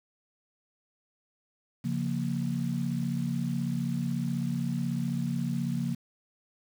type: chord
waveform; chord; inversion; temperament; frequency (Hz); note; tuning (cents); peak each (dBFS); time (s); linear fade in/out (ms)
sine; Bb minor; first; equal; 138.59 / 174.61 / 233.1; Db3 / F3 / Bb3; 0 / 0 / 0; -32; 1.84-5.95; 10
effects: 8-bit